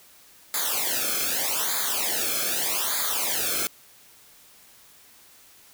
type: noise with flanger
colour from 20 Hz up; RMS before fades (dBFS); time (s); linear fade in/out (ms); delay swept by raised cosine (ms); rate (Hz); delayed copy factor
white; -26; 0.54-3.67; 0; 0.35 to 1.07; 0.82; -1
effects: white hiss -53 dBFS RMS until 5.73 s